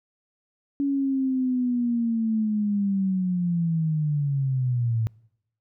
sine linear sweep, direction down, 282.2 to 110 Hz, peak -21 dBFS, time 0.8-5.07 s, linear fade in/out 0 ms, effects noise-tail reverb RT60 0.8 s tail -26 dB re dry

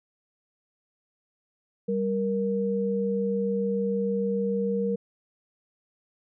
sine tone pair together, 196 / 469.3 Hz, G3 / A#4, 0 / +12 cents, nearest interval octave + minor third, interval 1512 cents, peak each -27 / -26 dBFS, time 1.88-4.96 s, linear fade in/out 10 ms, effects none

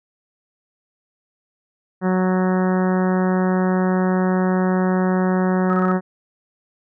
harmonic tone, 185 Hz, F#3, in tune, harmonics 1 / 2 / 3 / 4 / 5 / 6 / 7 / 8 / 9 / 10, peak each -17 / -23 / -27 / -29 / -31 / -33 / -34 / -35 / -36 / -37 dBFS, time 2.01-6.01 s, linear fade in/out 50 ms
sine tone bursts, 1281 Hz, E6, 50 cents flat, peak -21 dBFS, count 4, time 5.7-5.915 s, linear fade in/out 0 ms, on 32 ms, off 29 ms
effects none

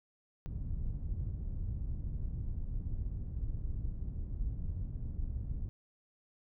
pink low-pass noise, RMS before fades -37 dBFS, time 0.46-5.69 s, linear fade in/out 0 ms, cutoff 100 Hz, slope 12 dB/octave, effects none

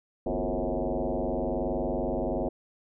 sine tone with frequency modulation, 138.59 Hz, C#3, in tune, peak -26 dBFS, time 0.26-2.49 s, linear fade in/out 5 ms, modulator 99.5 Hz, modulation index 5.9, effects none

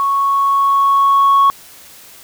sine tone with level ramp, 1107 Hz, C#6, 3 cents flat, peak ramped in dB -12 to -5 dBFS, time 0-1.5 s, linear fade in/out 0 ms, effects tanh soft clip ceiling -5 dBFS + white hiss -40 dBFS RMS until 2.23 s

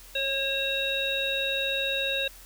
harmonic tone with a mistuned harmonic, 542 Hz, C#5, 39 cents flat, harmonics 1 / 3 / 5 / 7, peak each -32 / -35 / -30 / -29 dBFS, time 0.15-2.28 s, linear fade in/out 5 ms, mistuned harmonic 1, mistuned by +15 cents, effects added 42 Hz sine -50 dBFS peak until 2.45 s + white hiss -50 dBFS RMS until 2.45 s

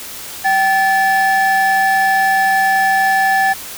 triangle tone pair together, 773.5 / 1738 Hz, G5 / A6, -23 / -22 cents, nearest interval octave + major second, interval 1401 cents, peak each -10 / -12 dBFS, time 0.44-3.54 s, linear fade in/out 20 ms, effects tanh soft clip ceiling -5 dBFS + white hiss -30 dBFS RMS until 3.77 s

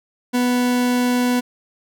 40% pulse tone, 246.9 Hz, B3, in tune, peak -15 dBFS, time 0.33-1.41 s, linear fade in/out 20 ms, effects none

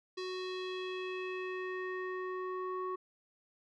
square tone with low-pass filter sweep, 370 Hz, F#4, in tune, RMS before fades -39 dBFS, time 0.17-2.96 s, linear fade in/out 10 ms, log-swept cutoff 4600 to 1100 Hz, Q 2.9, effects none

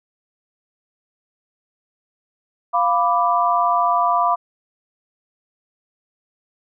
sine chord, B diminished, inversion second, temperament equal with one note detuned, 698.5 / 991.2 / 1174.7 Hz, F5 / B5 / D6, 0 / +6 / 0 cents, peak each -19 dBFS, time 2.73-4.36 s, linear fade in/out 20 ms, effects none

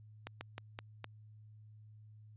slowing click train, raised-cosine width 0.3 ms, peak -26 dBFS, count 5, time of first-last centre 0.27-1.043 s, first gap 140 ms, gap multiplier 1.22, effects added 107 Hz sine -54 dBFS peak until 2.36 s + resampled to 8000 Hz

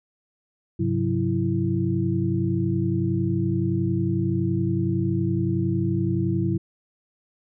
sine tone cluster, 100.9 / 132.3 / 182.5 / 331.5 Hz, G#2 / C3 / F#3 / E4, -49 / +20 / -24 / +10 cents, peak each -26 dBFS, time 0.79-6.58 s, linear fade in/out 10 ms, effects none

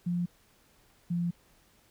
sine tone pair in turn, 175.1 / 172.79 Hz, F3 / F3, +5 / -18 cents, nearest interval unison, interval 23 cents, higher first, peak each -27 dBFS, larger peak neither, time 0.06-0.26 / 1.1-1.31 s, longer second, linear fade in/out 10 ms, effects pink hiss -64 dBFS RMS until 1.9 s

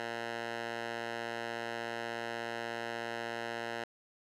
10% pulse tone with band-pass filter, 116.54 Hz, A#2, in tune, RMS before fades -39 dBFS, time 0-3.84 s, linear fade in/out 0 ms, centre 1500 Hz, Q 0.75, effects none

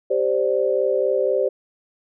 sine chord, G suspended fourth, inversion none, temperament equal, 392 / 523.3 / 587.3 Hz, G4 / C5 / D5, 0 / 0 / 0 cents, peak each -22 / -20 / -23 dBFS, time 0.1-1.49 s, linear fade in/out 10 ms, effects none

